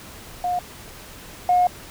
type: tone pair in turn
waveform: sine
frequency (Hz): 716 / 719.3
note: F5 / F#5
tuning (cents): +43 / -49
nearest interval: unison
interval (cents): 8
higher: second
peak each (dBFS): -20 / -13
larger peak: second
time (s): 0.44-0.59 / 1.49-1.67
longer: second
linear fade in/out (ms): 2
effects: tanh soft clip ceiling -9 dBFS + pink hiss -41 dBFS RMS until 1.9 s